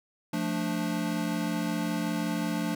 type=chord; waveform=square; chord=D minor; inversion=first; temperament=equal; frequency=174.61 / 220 / 293.7 Hz; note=F3 / A3 / D4; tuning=0 / 0 / 0 cents; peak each=-33 dBFS; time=0.33-2.75 s; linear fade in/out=5 ms; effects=none